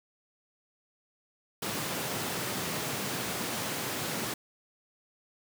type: high-pass noise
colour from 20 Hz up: pink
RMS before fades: -34 dBFS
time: 1.62-4.34 s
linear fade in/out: 5 ms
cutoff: 120 Hz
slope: 24 dB/octave
effects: none